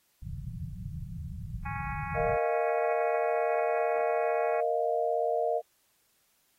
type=low-pass noise; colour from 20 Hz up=white; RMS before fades=-38 dBFS; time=0.22-2.37 s; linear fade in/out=5 ms; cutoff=180 Hz; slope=96 dB/octave
type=harmonic tone; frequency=276.5 Hz; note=C#4; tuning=4 cents flat; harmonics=3 / 4 / 5 / 6 / 7 / 8 / 9; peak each=-38 / -41 / -45 / -45 / -46 / -46 / -47 dBFS; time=1.65-4.61 s; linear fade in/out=10 ms
type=chord; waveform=sine; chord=Bb suspended fourth; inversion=none; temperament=just; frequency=466.2 / 621.6 / 699.2 Hz; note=Bb4 / Eb5 / F5; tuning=0 / -2 / +2 cents; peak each=-30 dBFS; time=2.14-5.62 s; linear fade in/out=50 ms
effects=white hiss -70 dBFS RMS until 6.58 s + AAC 48 kbps